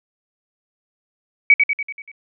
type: tone with echo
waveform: sine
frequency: 2270 Hz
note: C#7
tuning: 41 cents sharp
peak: -6 dBFS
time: 1.5-1.54 s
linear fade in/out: 2 ms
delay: 96 ms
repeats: 6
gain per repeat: -5 dB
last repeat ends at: 2.116 s
effects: none